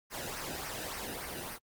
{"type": "noise with flanger", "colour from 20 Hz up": "pink", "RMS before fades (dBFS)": -40, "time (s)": [0.1, 1.59], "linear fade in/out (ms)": 50, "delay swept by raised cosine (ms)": [0.27, 0.93], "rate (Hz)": 3.5, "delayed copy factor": -0.6, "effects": ["Opus 48 kbps"]}